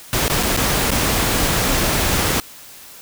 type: noise with dropouts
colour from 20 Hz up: pink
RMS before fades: -18 dBFS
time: 0.13-2.4 s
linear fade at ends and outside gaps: 0 ms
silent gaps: 0.281-0.299 / 0.428-0.433 / 0.565-0.573 / 0.905-0.916 s
effects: white hiss -40 dBFS RMS until 3.01 s